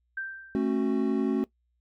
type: tone with exponential decay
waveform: sine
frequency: 1568 Hz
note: G6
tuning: in tune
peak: -29 dBFS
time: 0.17-0.86 s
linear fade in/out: 5 ms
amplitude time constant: 150 ms
type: chord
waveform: triangle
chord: F# minor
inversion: first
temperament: equal with one note detuned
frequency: 220 / 271.2 / 370 Hz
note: A3 / C#4 / F#4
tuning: 0 / -38 / 0 cents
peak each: -26 / -25 / -27 dBFS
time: 0.55-1.44 s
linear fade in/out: 0 ms
effects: noise-tail reverb RT60 0.1 s tail -19 dB re dry + added 60 Hz sine -70 dBFS peak until 1.8 s